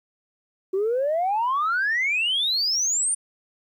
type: exponential sweep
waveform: sine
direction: up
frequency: 370 to 9320 Hz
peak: -19 dBFS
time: 0.73-3.15 s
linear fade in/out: 10 ms
effects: tanh soft clip ceiling -17 dBFS + 10-bit